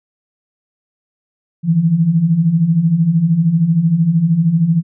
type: beating tone pair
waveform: sine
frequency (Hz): 155.56 / 168.56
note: D#3 / E3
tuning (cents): 0 / +39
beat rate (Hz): 13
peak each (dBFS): -17 / -11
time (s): 1.63-4.83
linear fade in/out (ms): 50
effects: none